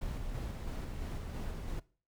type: noise with tremolo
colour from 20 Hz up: brown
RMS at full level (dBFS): -38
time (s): 0.01-1.8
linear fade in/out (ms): 10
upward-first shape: square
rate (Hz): 3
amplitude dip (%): 25
effects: noise-tail reverb RT60 0.4 s tail -21 dB re dry